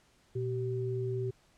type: tone pair together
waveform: sine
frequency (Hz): 120 / 384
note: B2 / G4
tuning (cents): -49 / -36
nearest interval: octave + minor sixth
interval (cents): 2013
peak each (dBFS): -33 / -34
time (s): 0.35-1.31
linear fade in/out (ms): 10
effects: pink hiss -66 dBFS RMS until 1.57 s + low-pass 9000 Hz 12 dB/octave